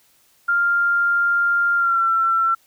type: tone with pitch glide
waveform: sine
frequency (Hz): 1396.9 to 1347.8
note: F6 to E6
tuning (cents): 0 to +38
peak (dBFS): -15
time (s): 0.48-2.55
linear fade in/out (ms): 10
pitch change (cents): -62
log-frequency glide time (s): 1.76-2.05
effects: white hiss -58 dBFS RMS until 2.66 s